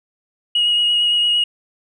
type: tone with vibrato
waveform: sine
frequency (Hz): 2889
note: F#7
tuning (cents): -42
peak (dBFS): -12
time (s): 0.55-1.44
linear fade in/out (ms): 5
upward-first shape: sine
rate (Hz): 8.8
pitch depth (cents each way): 14
effects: tanh soft clip ceiling -10 dBFS

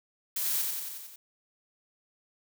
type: noise with echo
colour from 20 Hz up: blue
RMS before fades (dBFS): -31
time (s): 0.36-0.62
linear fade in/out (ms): 5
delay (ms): 90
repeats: 6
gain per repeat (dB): -3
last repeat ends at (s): 1.16
effects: none

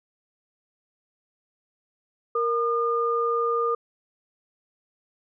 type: tone pair together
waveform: sine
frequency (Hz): 466.2 / 1212.7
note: A#4 / D#6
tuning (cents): 0 / -45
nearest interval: octave + perfect fourth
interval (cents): 1655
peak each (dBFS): -24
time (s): 2.35-3.75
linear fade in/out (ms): 5
effects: none

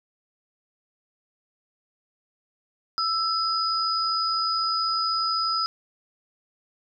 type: tone pair together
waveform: sine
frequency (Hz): 1318.5 / 4978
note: E6 / D#8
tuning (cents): 0 / 0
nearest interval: octave + major seventh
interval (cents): 2300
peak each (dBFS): -25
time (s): 2.98-5.66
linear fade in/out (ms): 0
effects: none

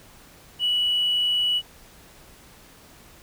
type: tone with hard clipping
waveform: sine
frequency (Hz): 2943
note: F#7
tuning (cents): -10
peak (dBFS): -20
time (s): 0.59-1.62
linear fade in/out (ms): 50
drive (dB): 1
effects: pink hiss -50 dBFS RMS until 3.22 s

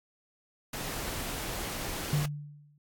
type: noise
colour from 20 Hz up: pink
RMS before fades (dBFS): -36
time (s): 0.73-2.26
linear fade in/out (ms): 5
type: tone with exponential decay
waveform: sine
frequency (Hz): 146.83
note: D3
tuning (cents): 0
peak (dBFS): -22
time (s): 2.13-2.78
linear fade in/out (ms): 2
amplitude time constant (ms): 140
effects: AAC 64 kbps

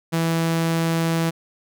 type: tone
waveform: sawtooth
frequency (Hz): 164.81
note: E3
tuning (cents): 0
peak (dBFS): -15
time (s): 0.12-1.31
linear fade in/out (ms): 20
effects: none

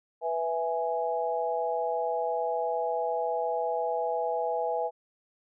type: chord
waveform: sine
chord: E major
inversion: second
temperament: equal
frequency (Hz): 493.9 / 659.3 / 830.6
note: B4 / E5 / G#5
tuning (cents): 0 / 0 / 0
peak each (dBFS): -31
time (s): 0.21-4.91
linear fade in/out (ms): 50
effects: none

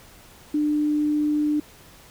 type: tone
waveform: sine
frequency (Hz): 298.8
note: D4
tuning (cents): +30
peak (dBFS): -19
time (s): 0.54-1.6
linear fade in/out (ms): 5
effects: pink hiss -49 dBFS RMS until 2.1 s

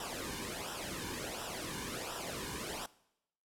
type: noise with flanger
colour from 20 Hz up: pink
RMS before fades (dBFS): -41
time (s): 0-2.86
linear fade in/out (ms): 2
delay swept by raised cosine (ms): 0.45 to 1.55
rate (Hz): 1.4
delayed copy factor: -0.75
effects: noise-tail reverb RT60 0.8 s tail -20 dB re dry + low-pass 12000 Hz 12 dB/octave

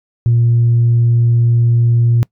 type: tone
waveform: sine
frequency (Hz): 117.9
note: A#2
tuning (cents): +20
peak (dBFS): -7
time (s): 0.26-2.23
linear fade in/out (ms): 0
effects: noise-tail reverb RT60 0.1 s tail -25 dB re dry + tanh soft clip ceiling -5 dBFS

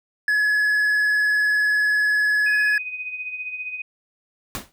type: tone with vibrato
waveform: triangle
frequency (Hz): 1695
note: G#6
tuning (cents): +35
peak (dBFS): -15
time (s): 0.28-2.78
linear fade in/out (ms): 2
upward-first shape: sine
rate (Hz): 20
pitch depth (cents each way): 21
type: tone with tremolo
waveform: sine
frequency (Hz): 2500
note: D#7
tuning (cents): +8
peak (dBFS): -25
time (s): 2.46-3.82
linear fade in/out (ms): 5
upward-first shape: triangle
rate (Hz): 15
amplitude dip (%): 65
type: noise with exponential decay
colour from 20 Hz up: pink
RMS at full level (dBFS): -25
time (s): 4.55-4.72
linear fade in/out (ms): 0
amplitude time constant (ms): 35
effects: none

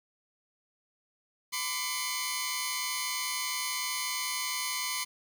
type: tone cluster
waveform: 10% pulse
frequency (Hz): 1013 / 1170 / 2169 / 4974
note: B5 / D6 / C#7 / D#8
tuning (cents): +44 / -7 / -38 / -1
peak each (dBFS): -26 / -31 / -26 / -35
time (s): 1.52-5.05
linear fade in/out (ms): 20
effects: 9-bit

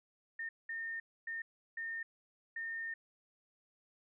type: tone bursts at uneven times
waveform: sine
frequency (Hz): 1823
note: A#6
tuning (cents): -39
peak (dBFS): -38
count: 5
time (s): 0.39-0.49 / 0.69-1 / 1.27-1.42 / 1.77-2.03 / 2.56-2.94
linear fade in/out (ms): 5
effects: none

